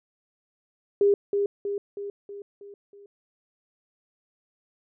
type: tone with echo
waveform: sine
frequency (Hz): 403.6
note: G#4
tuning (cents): -49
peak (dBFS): -16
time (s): 1.01-1.14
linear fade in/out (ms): 2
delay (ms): 320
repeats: 6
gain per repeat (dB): -5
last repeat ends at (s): 3.06
effects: none